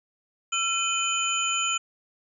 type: tone cluster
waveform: sine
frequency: 1348 / 2494 / 3037 / 6990 Hz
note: E6 / D#7 / F#7 / A8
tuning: +38 / +3 / +44 / -12 cents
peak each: -29 dBFS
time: 0.52-1.78 s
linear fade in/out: 10 ms
effects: none